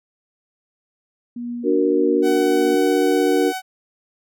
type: tone with tremolo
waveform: sine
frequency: 240 Hz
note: B3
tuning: 49 cents flat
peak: -24 dBFS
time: 1.36-2.75 s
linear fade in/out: 5 ms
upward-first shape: triangle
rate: 1.6 Hz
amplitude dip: 60%
type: chord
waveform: sine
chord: D augmented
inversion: none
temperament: equal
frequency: 293.7 / 370 / 466.2 Hz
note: D4 / F#4 / A#4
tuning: 0 / 0 / 0 cents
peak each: -19 dBFS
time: 1.63-3.53 s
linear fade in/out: 50 ms
type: tone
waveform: sawtooth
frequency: 752 Hz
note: F#5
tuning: 28 cents sharp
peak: -21 dBFS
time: 2.22-3.62 s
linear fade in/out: 50 ms
effects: none